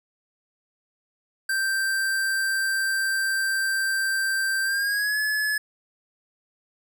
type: tone with pitch glide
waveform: square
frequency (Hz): 1568 to 1709.9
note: G6 to A6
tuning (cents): 0 to -50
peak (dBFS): -23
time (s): 1.49-5.58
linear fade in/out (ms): 5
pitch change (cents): +150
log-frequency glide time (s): 4.64-5.19
effects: none